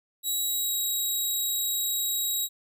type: tone with pitch glide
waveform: 5% pulse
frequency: 3869 to 3833 Hz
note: B7 to A#7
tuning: -36 to +47 cents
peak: -19 dBFS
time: 0.23-2.49 s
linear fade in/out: 50 ms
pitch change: -17 cents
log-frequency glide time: 0.43-0.71 s
effects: none